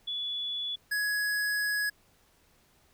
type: tone pair in turn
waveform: sine / square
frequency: 3425 / 1675.3 Hz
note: A7 / G#6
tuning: -47 / +15 cents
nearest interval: octave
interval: 1238 cents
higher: first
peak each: -31 / -28 dBFS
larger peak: second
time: 0.07-0.76 / 0.91-1.9 s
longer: second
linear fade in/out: 10 ms
effects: pink hiss -65 dBFS RMS until 2.93 s